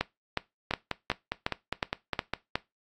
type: two click trains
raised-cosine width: 0.3 ms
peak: -10 / -12 dBFS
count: 8 / 9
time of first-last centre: 0.01-2.555 / 0.71-2.336 s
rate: 2.75 / 4.92 Hz
effects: noise-tail reverb RT60 0.2 s tail -19 dB re dry + AAC 64 kbps